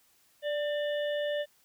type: harmonic tone with a mistuned harmonic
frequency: 587.3 Hz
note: D5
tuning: in tune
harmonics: 1 / 3 / 5 / 6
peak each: -29 / -39 / -43 / -45 dBFS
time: 0.42-1.46 s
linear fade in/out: 50 ms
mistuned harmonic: 3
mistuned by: +30 cents
effects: white hiss -66 dBFS RMS until 1.64 s